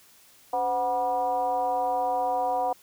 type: tone with frequency modulation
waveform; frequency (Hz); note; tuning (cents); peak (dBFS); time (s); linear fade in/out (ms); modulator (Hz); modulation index
sine; 740; F#5; 0; -23; 0.53-2.73; 5; 229; 0.93
effects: white hiss -56 dBFS RMS until 2.82 s